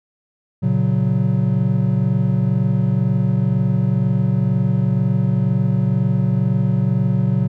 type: chord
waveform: triangle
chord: F# major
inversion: first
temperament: equal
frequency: 116.54 / 138.59 / 185 Hz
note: A#2 / C#3 / F#3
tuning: 0 / 0 / 0 cents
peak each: -17 dBFS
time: 0.62-7.48 s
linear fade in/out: 20 ms
effects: none